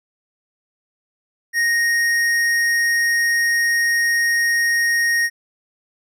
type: tone with hard clipping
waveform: sine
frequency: 1864.7 Hz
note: A#6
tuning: in tune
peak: -17 dBFS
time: 1.53-5.3 s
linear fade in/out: 50 ms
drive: 12 dB
effects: none